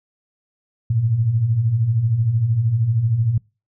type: beating tone pair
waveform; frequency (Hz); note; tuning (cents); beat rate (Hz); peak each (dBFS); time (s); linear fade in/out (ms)
sine; 103.5 / 116.5; G#2 / A#2; -5 / -1; 13; -24 / -16; 0.9-3.38; 5
effects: noise-tail reverb RT60 0.3 s tail -26 dB re dry